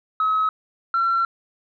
sine tone pair in turn, 1281 / 1357.2 Hz, E6 / F6, -50 / -50 cents, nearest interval minor second, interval 100 cents, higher second, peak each -16 dBFS, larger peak neither, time 0.2-0.49 / 0.94-1.25 s, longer second, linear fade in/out 2 ms, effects tanh soft clip ceiling -14 dBFS

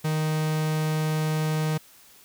45% pulse tone, 155.56 Hz, D#3, in tune, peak -23 dBFS, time 0.04-1.78 s, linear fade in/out 10 ms, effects white hiss -53 dBFS RMS until 2.24 s

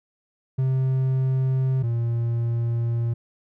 triangle tone pair in turn, 131.4 / 117.06 Hz, C3 / A#2, +8 / +8 cents, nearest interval major second, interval 200 cents, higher first, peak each -17 / -19 dBFS, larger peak first, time 0.58-1.83 / 1.83-3.14 s, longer second, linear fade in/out 10 ms, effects none

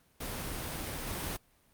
pink noise with level steps, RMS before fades -38 / -36 dBFS, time 0.2-1.37 s, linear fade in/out 10 ms, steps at 1.07 s, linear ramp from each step 2 ms, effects pink hiss -67 dBFS RMS until 1.73 s + Opus 32 kbps

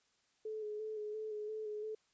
sine tone with vibrato, 428.1 Hz, A4, 47 cents flat, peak -39 dBFS, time 0.45-1.95 s, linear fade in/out 5 ms, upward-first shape square, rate 2.9 Hz, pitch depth 24 cents each way, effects white hiss -75 dBFS RMS until 2.13 s + resampled to 16000 Hz

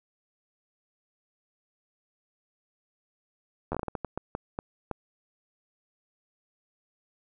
slowing click train, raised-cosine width 1 ms, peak -17 dBFS, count 13, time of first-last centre 3.72-4.913 s, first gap 11 ms, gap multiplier 1.36, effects none

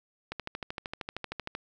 click train, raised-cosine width 0.3 ms, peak -19 dBFS, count 17, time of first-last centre 0.32-1.551 s, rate 13 Hz, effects none

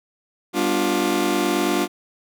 sawtooth chord, G dominant seventh, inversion none, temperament just, 196 / 245 / 294 / 352.8 Hz, G3 / B3 / D4 / F4, 0 / -14 / +2 / +18 cents, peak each -23 / -23 / -19 / -18 dBFS, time 0.53-1.88 s, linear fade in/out 50 ms, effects none

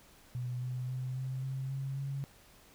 sine tone with pitch steps, 123.9 / 126.14 / 128.42 / 130.74 / 133.1 / 135.5 / 137.95 Hz, B2 / B2 / C3 / C3 / C3 / C#3 / C#3, +6 / +37 / -32 / -1 / +30 / -39 / -8 cents, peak -34 dBFS, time 0.35-2.24 s, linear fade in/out 0 ms, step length 270 ms, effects pink hiss -60 dBFS RMS until 2.74 s

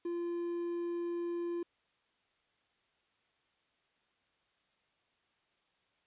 triangle tone with quantisation, 344.6 Hz, F4, 23 cents flat, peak -32 dBFS, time 0.05-1.63 s, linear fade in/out 5 ms, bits 10, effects white hiss -75 dBFS RMS until 6.06 s + resampled to 8000 Hz

